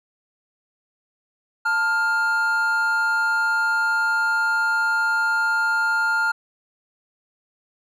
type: tone pair together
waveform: triangle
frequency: 890 / 1405.5 Hz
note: A5 / F6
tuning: +20 / +11 cents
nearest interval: minor sixth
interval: 791 cents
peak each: -24 / -17 dBFS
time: 1.65-6.32 s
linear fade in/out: 10 ms
effects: none